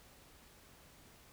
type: silence
effects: pink hiss -61 dBFS RMS until 1.32 s